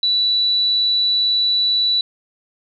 sine tone, 3951 Hz, B7, in tune, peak -14 dBFS, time 0.03-2.01 s, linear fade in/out 2 ms, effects none

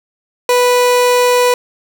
30% pulse tone, 492.8 Hz, B4, 4 cents flat, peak -6 dBFS, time 0.49-1.54 s, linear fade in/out 2 ms, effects 8-bit

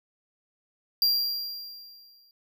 square tone with exponential decay, 4757 Hz, D8, 21 cents sharp, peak -19 dBFS, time 1.02-2.31 s, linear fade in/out 1 ms, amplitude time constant 280 ms, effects none

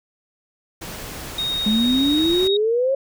pink noise, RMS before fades -33 dBFS, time 0.81-2.48 s, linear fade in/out 10 ms
sine tone with pitch glide, 3729 to 3764 Hz, A#7 to A#7, 0 to +16 cents, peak -21 dBFS, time 1.38-2.57 s, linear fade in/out 5 ms, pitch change +16 cents, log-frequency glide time 1.56-2.21 s
sine exponential sweep, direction up, 207.7 to 552 Hz, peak -16 dBFS, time 1.66-2.95 s, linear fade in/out 5 ms
effects none

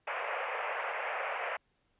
pink band-pass noise, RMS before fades -36 dBFS, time 0.07-1.57 s, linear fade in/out 5 ms, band 500 to 2600 Hz, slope 48 dB/octave, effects pink hiss -75 dBFS RMS until 1.99 s + resampled to 8000 Hz

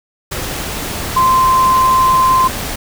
sine tone in noise, 1040 Hz, C6, 11 cents flat, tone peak -8 dBFS, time 1.16-2.48 s, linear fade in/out 10 ms, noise pink, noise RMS -22 dBFS, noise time 0.31-2.76 s, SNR +11 dB, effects none

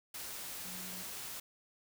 sine tone in noise, 183.9 Hz, F#3, 10 cents flat, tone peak -50 dBFS, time 0.65-1.03 s, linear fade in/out 5 ms, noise white, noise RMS -44 dBFS, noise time 0.14-1.4 s, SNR -9 dB, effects none

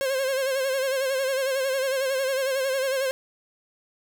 45% pulse tone with vibrato, 533 Hz, C5, 32 cents sharp, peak -23 dBFS, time 0.01-3.11 s, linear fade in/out 0 ms, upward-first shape sine, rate 11 Hz, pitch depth 61 cents each way, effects none

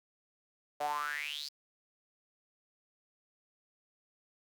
sawtooth tone with high-pass filter sweep, 146.83 Hz, D3, in tune, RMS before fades -37 dBFS, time 0.8-1.49 s, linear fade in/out 10 ms, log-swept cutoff 640 to 4900 Hz, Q 9.3, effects none

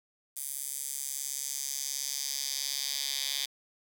10% pulse tone with high-pass filter sweep, 138.59 Hz, C#3, in tune, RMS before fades -35 dBFS, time 0.36-3.46 s, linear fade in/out 10 ms, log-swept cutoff 9400 to 3800 Hz, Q 1.9, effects none

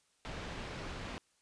pink low-pass noise, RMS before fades -43 dBFS, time 0.25-1.18 s, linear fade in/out 0 ms, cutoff 3800 Hz, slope 12 dB/octave, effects white hiss -73 dBFS RMS until 1.41 s + resampled to 22050 Hz

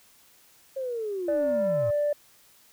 sine linear sweep, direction down, 544 to 97.2 Hz, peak -28 dBFS, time 0.76-1.91 s, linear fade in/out 10 ms
sine tone, 587.3 Hz, D5, in tune, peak -21 dBFS, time 1.28-2.13 s, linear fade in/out 5 ms
effects tanh soft clip ceiling -19 dBFS + white hiss -58 dBFS RMS until 2.72 s

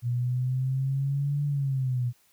sine exponential two-way sweep, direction up then down, 120 to 145.7 to 120 Hz, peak -24 dBFS, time 0.02-2.13 s, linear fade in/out 50 ms, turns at 1.45 s, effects white hiss -64 dBFS RMS until 2.32 s

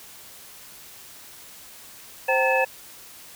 sine tone cluster, 524 / 772 / 916 / 1724 / 2603 Hz, C5 / G5 / A#5 / A6 / E7, +2 / -27 / -31 / -36 / -22 cents, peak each -22 / -26 / -27 / -26 / -24 dBFS, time 2.28-2.65 s, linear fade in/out 10 ms, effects white hiss -45 dBFS RMS until 3.35 s

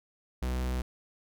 45% pulse tone, 62.9 Hz, B1, 32 cents sharp, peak -29 dBFS, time 0.42-0.82 s, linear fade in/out 5 ms, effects none

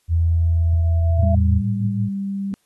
sine tone, 83.3 Hz, E2, 19 cents sharp, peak -14 dBFS, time 0.08-1.62 s, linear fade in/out 50 ms
sine tone with exponential growth, 670 Hz, E5, 28 cents sharp, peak -21 dBFS, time 0.15-1.35 s, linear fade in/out 5 ms, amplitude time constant 260 ms
sine tone with tremolo, 110.4 Hz, A2, 6 cents sharp, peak -18 dBFS, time 1.17-2.09 s, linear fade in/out 10 ms, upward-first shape sine, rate 6.2 Hz, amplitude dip 55%
sine tone with pitch glide, 196 to 197.14 Hz, G3 to G3, 0 to +10 cents, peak -22 dBFS, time 1.23-2.54 s, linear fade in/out 0 ms, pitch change +10 cents, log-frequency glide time 1.34-1.8 s
effects white hiss -66 dBFS RMS until 2.65 s + AAC 32 kbps

